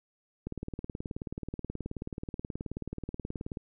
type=click train; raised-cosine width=3 ms; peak=-23 dBFS; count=59; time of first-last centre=0.47-3.572 s; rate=18.7 Hz; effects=none